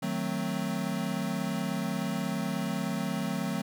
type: chord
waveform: square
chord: D# diminished seventh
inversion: none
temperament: equal with one note detuned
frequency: 155.56 / 185 / 221.5 / 261.6 Hz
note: D#3 / F#3 / A3 / C4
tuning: 0 / 0 / +12 / 0 cents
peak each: -38 / -34 / -35 / -37 dBFS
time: 0.02-3.62 s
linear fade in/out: 10 ms
effects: none